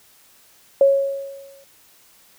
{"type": "tone with exponential decay", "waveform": "sine", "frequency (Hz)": 551, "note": "C#5", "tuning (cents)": -11, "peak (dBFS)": -8, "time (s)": [0.81, 1.64], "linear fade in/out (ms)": 2, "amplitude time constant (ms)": 180, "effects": ["white hiss -53 dBFS RMS until 2.38 s"]}